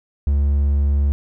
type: tone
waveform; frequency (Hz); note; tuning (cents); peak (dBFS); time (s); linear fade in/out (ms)
triangle; 71; C#2; +42; -12; 0.27-1.12; 0
effects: none